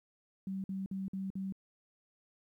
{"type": "tone bursts", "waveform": "sine", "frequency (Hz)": 192.2, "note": "G3", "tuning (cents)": -34, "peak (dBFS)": -35, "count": 5, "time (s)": [0.47, 1.524], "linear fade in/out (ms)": 2, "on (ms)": 170, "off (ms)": 51, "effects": ["12-bit"]}